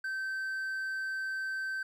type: tone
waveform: triangle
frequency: 1549 Hz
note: G6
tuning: 21 cents flat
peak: -31 dBFS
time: 0.04-1.83 s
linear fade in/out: 5 ms
effects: none